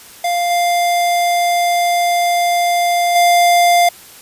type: tone with level steps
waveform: square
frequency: 698.5 Hz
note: F5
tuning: in tune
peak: -15 / -13 / -9 dBFS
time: 0.24-3.89 s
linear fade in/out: 5 ms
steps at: 0.5 / 3.15 s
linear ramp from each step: 10 ms
effects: white hiss -39 dBFS RMS until 4.21 s + resampled to 32000 Hz